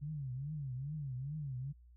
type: tone with vibrato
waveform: sine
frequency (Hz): 139.3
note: C#3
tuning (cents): +9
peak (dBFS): -38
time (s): 0.01-1.73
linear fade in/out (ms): 20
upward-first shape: triangle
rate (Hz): 2.4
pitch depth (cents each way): 220
effects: added 60 Hz sine -57 dBFS peak until 1.96 s